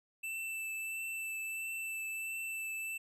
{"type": "tone with vibrato", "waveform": "square", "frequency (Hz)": 2654, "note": "E7", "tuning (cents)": 11, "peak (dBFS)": -38, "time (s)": [0.23, 2.98], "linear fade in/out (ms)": 10, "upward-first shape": "triangle", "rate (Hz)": 1.5, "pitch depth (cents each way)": 15, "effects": []}